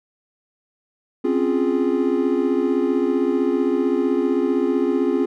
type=chord; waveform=triangle; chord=Db major seventh; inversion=third; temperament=equal; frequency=261.6 / 277.2 / 349.2 / 415.3 Hz; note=C4 / Db4 / F4 / Ab4; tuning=0 / 0 / 0 / 0 cents; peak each=-20 / -22 / -20 / -21 dBFS; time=1.24-5.26 s; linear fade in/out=10 ms; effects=none